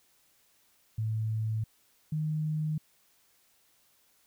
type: tone pair in turn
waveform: sine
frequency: 110 / 154.46 Hz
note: A2 / D#3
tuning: 0 / -12 cents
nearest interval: tritone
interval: 588 cents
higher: second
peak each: -28 dBFS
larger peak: neither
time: 0.98-1.64 / 2.12-2.78 s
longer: neither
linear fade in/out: 5 ms
effects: white hiss -67 dBFS RMS until 4.26 s